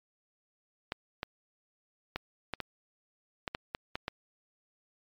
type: clicks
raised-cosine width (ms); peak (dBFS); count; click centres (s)
0.3; -17; 10; 0.921 / 1.231 / 2.16 / 2.537 / 2.603 / 3.478 / 3.549 / 3.749 / 3.955 / 4.081
effects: MP3 96 kbps